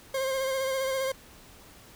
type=tone with vibrato; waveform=40% pulse; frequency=531 Hz; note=C5; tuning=25 cents sharp; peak=-26 dBFS; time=0.14-1.12 s; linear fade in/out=5 ms; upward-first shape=sine; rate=15 Hz; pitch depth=29 cents each way; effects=pink hiss -52 dBFS RMS until 1.95 s